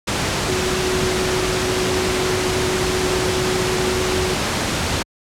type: tone in noise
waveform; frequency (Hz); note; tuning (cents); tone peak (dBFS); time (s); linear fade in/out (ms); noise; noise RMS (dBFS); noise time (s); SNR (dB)
sine; 370; F#4; 0; -21; 0.48-4.35; 10; pink; -20; 0.07-5.03; -4
effects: high-pass 60 Hz 12 dB/octave + low-pass 8000 Hz 12 dB/octave